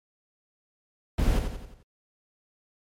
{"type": "noise with echo", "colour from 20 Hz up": "brown", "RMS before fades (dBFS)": -23, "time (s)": [1.18, 1.39], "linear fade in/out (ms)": 5, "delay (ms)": 88, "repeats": 5, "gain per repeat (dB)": -6, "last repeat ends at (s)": 1.83, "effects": ["MP3 64 kbps"]}